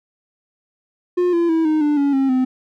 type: tone with pitch steps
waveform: triangle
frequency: 356.7 / 340.4 / 324.8 / 310 / 295.8 / 282.3 / 269.4 / 257.1 Hz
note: F4 / F4 / E4 / D#4 / D4 / C#4 / C#4 / C4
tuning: +37 / -44 / -26 / -6 / +13 / +32 / -49 / -30 cents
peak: -12 dBFS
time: 1.17-2.45 s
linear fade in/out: 10 ms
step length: 160 ms
effects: none